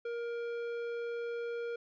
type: tone with tanh clipping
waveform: triangle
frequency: 470.4 Hz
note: A#4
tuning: 16 cents sharp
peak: -37 dBFS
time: 0.05-1.76 s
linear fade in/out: 5 ms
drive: 16 dB
effects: none